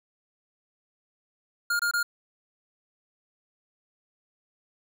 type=tone bursts; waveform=square; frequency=1415 Hz; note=F6; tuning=22 cents sharp; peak=-24 dBFS; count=3; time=1.7-2.03 s; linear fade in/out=5 ms; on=94 ms; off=24 ms; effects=none